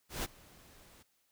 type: noise with ADSR envelope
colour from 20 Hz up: pink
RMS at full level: -35 dBFS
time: 0.09-1.03 s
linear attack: 150 ms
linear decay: 25 ms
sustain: -24 dB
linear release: 8 ms
effects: white hiss -75 dBFS RMS until 1.31 s